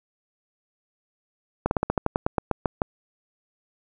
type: slowing click train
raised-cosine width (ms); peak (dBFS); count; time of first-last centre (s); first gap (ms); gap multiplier
1; -7; 13; 1.66-2.818; 51; 1.11
effects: none